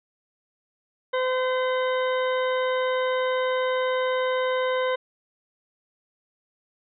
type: harmonic tone with a mistuned harmonic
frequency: 512 Hz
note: C5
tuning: 38 cents flat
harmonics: 1 / 2 / 3 / 4 / 6 / 7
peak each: -23 / -29 / -33 / -35 / -39 / -40 dBFS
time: 1.13-4.96 s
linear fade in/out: 10 ms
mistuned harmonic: 7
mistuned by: +63 cents
effects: none